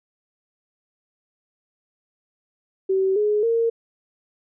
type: tone with pitch steps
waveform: sine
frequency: 382.5 / 419.5 / 460.2 Hz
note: G4 / G#4 / A#4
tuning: -42 / +17 / -22 cents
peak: -17 dBFS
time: 2.89-3.7 s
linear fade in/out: 10 ms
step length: 270 ms
effects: none